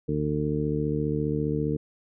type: harmonic tone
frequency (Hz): 74.9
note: D2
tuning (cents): +35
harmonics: 1 / 2 / 3 / 4 / 5 / 6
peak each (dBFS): -36 / -28 / -33 / -30 / -37 / -30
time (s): 0.08-1.77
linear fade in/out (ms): 10
effects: none